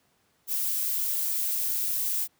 violet noise, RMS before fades -28 dBFS, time 0.47-2.28 s, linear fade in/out 50 ms, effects pink hiss -68 dBFS RMS until 2.39 s + high-pass 100 Hz 12 dB/octave

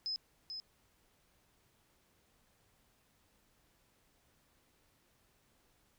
sine tone with echo, 5100 Hz, D#8, 42 cents sharp, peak -35 dBFS, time 0.06-0.16 s, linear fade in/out 0 ms, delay 440 ms, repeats 1, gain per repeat -6 dB, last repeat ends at 0.6 s, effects pink hiss -72 dBFS RMS until 5.98 s

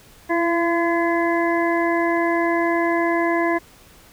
harmonic tone with a mistuned harmonic, 340 Hz, F4, 46 cents flat, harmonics 1 / 2 / 3 / 5 / 6, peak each -20 / -23 / -25 / -27 / -28 dBFS, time 0.29-3.59 s, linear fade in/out 20 ms, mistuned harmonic 1, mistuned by -19 cents, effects pink hiss -49 dBFS RMS until 4.12 s

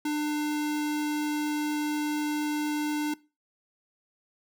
square tone, 299.3 Hz, D4, 33 cents sharp, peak -27 dBFS, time 0.05-3.14 s, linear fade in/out 5 ms, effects noise-tail reverb RT60 0.3 s tail -21 dB re dry

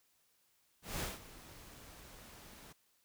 pink noise with ADSR envelope, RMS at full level -38 dBFS, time 0.82-2.73 s, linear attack 180 ms, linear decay 190 ms, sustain -17 dB, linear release 10 ms, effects white hiss -74 dBFS RMS until 3.04 s

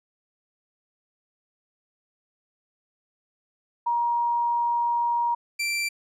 sine / sawtooth tone pair in turn, 947 / 2349 Hz, A#5 / D7, +27 / 0 cents, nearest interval octave + major third, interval 1573 cents, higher second, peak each -21 / -21 dBFS, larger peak neither, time 3.86-5.35 / 5.59-5.89 s, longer first, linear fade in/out 10 ms, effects low-pass 11000 Hz 12 dB/octave

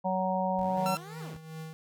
harmonic tone, 186.8 Hz, F#3, 17 cents sharp, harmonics 1 / 3 / 4 / 5, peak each -32 / -32 / -32 / -32 dBFS, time 0.04-0.96 s, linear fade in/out 20 ms
15% pulse linear two-way sweep, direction up then down, 34.25 to 491.6 to 37.58 Hz, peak -39 dBFS, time 0.59-1.37 s, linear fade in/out 0 ms, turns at 1.19 s
square tone with tremolo, 159.2 Hz, D#3, 40 cents sharp, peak -38 dBFS, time 0.77-1.73 s, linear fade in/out 0 ms, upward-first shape triangle, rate 2.7 Hz, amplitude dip 70%
sawtooth tone, 1349 Hz, E6, 40 cents sharp, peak -29 dBFS, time 0.86-0.97 s, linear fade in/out 0 ms
effects none

